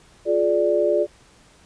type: chord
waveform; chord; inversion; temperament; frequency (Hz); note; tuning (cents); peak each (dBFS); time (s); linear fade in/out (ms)
sine; D diminished; first; just; 352.4 / 422.9 / 587.3; F4 / Ab4 / D5; +16 / +31 / 0; -22 / -22 / -19; 0.25-1.07; 50
effects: pink hiss -53 dBFS RMS until 1.65 s + resampled to 22050 Hz